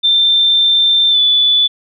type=tone with pitch glide; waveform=sine; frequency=3572 to 3472 Hz; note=A7 to A7; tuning=+25 to -24 cents; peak=-8 dBFS; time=0.03-1.68 s; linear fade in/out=20 ms; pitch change=-49 cents; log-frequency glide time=1.1-1.19 s; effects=none